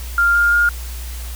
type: tone with pitch steps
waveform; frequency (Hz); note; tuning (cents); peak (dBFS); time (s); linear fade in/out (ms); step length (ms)
sine; 1396.9 / 1407.4 / 1418; F6 / F6 / F6; 0 / +13 / +26; -11; 0.18-0.69; 2; 170
effects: added 60 Hz sine -26 dBFS peak until 1.35 s + white hiss -36 dBFS RMS until 1.35 s